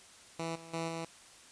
10% pulse tone with level steps, 164.81 Hz, E3, in tune, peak -27 / -41 / -26 / -29 dBFS, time 0.39-1.05 s, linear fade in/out 5 ms, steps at 0.55 / 0.73 / 0.88 s, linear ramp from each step 10 ms, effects white hiss -56 dBFS RMS until 1.51 s + resampled to 22050 Hz

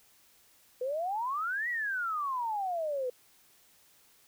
sine exponential two-way sweep, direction up then down, 487.7 to 1975.5 to 487.7 Hz, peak -30 dBFS, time 0.81-3.1 s, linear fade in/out 5 ms, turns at 1.69 s, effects white hiss -63 dBFS RMS until 4.27 s

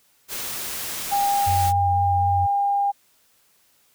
white noise, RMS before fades -30 dBFS, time 0.28-1.73 s, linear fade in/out 50 ms
sine tone, 804 Hz, G5, 44 cents sharp, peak -18 dBFS, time 1.11-2.92 s, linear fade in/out 20 ms
sine tone with vibrato, 92.1 Hz, F#2, 7 cents flat, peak -22 dBFS, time 1.46-2.47 s, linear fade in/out 20 ms, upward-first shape sine, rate 16 Hz, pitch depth 21 cents each way
effects white hiss -61 dBFS RMS until 3.94 s

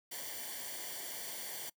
white noise with comb filter, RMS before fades -43 dBFS, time 0.11-1.7 s, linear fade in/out 10 ms, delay 0.77 ms, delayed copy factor -0.75, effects noise-tail reverb RT60 0.1 s tail -23 dB re dry

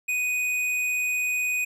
sine tone with tanh clipping, 2489 Hz, D#7, in tune, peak -25 dBFS, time 0.08-1.65 s, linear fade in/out 10 ms, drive 13 dB, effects none

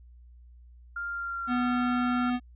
sine tone with pitch glide, 1398 to 1366.9 Hz, F6 to F6, +1 to -38 cents, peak -31 dBFS, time 0.96-2.3 s, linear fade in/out 5 ms, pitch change -39 cents, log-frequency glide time 1.08-1.59 s
square tone, 246.9 Hz, B3, in tune, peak -26 dBFS, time 1.47-2.4 s, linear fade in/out 50 ms
effects added 60 Hz sine -49 dBFS peak until 2.55 s + resampled to 8000 Hz

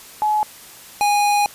sine / square tone pair in turn, 850 / 823.4 Hz, G#5 / G#5, +40 / -15 cents, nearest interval minor second, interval 55 cents, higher first, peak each -15 dBFS, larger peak neither, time 0.22-0.43 / 1.01-1.46 s, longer second, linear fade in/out 0 ms, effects white hiss -41 dBFS RMS until 1.54 s + resampled to 32000 Hz

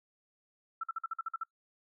sine tone bursts, 1332 Hz, E6, 18 cents sharp, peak -32 dBFS, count 9, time 0.81-1.436 s, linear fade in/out 5 ms, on 26 ms, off 49 ms, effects noise-tail reverb RT60 0.1 s tail -21 dB re dry

